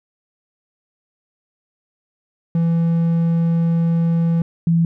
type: tone pair in turn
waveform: triangle / sine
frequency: 167 / 167 Hz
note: E3 / E3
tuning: +23 / +23 cents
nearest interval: unison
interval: 0 cents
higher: neither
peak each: -12 dBFS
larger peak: neither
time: 2.55-4.42 / 4.67-4.85 s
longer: first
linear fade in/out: 2 ms
effects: none